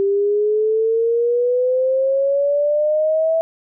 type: exponential sweep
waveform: sine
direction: up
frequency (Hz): 392.9 to 657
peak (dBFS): -14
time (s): 0-3.41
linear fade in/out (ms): 0
effects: none